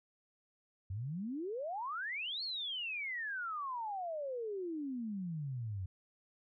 sine exponential two-way sweep, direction up then down, 89.4 to 4435 to 89.4 Hz, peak -37 dBFS, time 0.9-5.86 s, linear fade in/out 5 ms, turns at 2.43 s, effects none

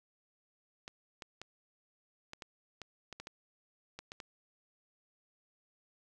clicks, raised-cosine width 0.2 ms, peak -27 dBFS, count 12, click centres 0.879 / 1.222 / 1.416 / 2.334 / 2.422 / 2.817 / 3.127 / 3.2 / 3.271 / 3.99 / 4.119 / 4.202 s, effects none

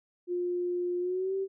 sine tone with pitch glide, 354.6 to 386.7 Hz, F4 to G4, +26 to -24 cents, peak -28 dBFS, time 0.27-1.48 s, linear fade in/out 50 ms, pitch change +150 cents, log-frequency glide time 1-1.35 s, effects none

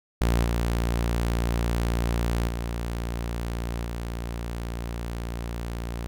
sawtooth tone with level steps, 58.2 Hz, A#1, 2 cents flat, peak -16 / -19 / -24 / -26 dBFS, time 0.21-6.07 s, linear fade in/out 0 ms, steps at 0.43 / 2.47 / 3.84 s, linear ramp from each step 20 ms, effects none

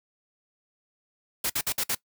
white noise bursts, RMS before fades -27 dBFS, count 5, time 1.44-1.95 s, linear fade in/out 5 ms, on 58 ms, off 55 ms, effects noise-tail reverb RT60 0.1 s tail -20 dB re dry

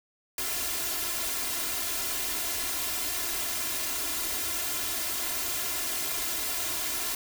white noise with comb filter, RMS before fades -31 dBFS, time 0.38-7.15 s, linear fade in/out 2 ms, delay 2.9 ms, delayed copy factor +0.9, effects none

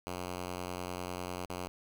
5% pulse tone with dropouts, 90 Hz, F#2, 47 cents flat, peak -26 dBFS, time 0.07-1.68 s, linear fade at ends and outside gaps 0 ms, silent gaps 1.457-1.498 s, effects none

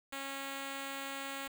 5% pulse tone, 274 Hz, C#4, 20 cents flat, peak -28 dBFS, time 0.12-1.48 s, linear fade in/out 10 ms, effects 9-bit

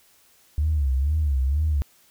sine tone with vibrato, 71.4 Hz, D2, 48 cents flat, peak -18 dBFS, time 0.58-1.82 s, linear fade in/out 0 ms, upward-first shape sine, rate 2.1 Hz, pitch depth 160 cents each way, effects tanh soft clip ceiling -14 dBFS + white hiss -58 dBFS RMS until 2.1 s

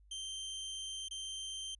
sawtooth tone with dropouts, 3136 Hz, G7, in tune, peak -37 dBFS, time 0.11-1.75 s, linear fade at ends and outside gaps 5 ms, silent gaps 1.085-1.109 s, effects added 50 Hz sine -60 dBFS peak until 1.79 s + resampled to 24000 Hz

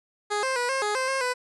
15% pulse tone with pitch steps, 415.3 / 526 / 487.7 / 534 / 417.7 / 521 / 535 / 498.9 Hz, G#4 / C5 / B4 / C5 / G#4 / C5 / C5 / B4, 0 / +9 / -22 / +35 / +10 / -7 / +38 / +17 cents, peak -18 dBFS, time 0.3-1.34 s, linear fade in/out 20 ms, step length 130 ms, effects resampled to 24000 Hz

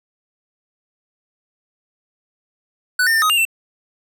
square tone with pitch steps, 1491 / 1813 / 1795 / 1256 / 2803 / 2685 Hz, F#6 / A#6 / A6 / D#6 / F7 / E7, +13 / -49 / +34 / +16 / +6 / +31 cents, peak -14 dBFS, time 2.99-3.452 s, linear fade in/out 5 ms, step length 77 ms, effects none

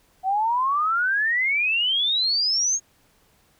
sine exponential sweep, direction up, 740 to 6645 Hz, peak -19 dBFS, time 0.23-2.8 s, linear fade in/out 50 ms, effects pink hiss -61 dBFS RMS until 3.59 s

